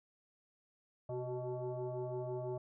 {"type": "tone with frequency modulation", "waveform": "sine", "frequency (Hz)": 122, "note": "B2", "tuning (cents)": -21, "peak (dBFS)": -37, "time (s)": [1.09, 2.58], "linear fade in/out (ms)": 5, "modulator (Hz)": 250, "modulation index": 2.4, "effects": []}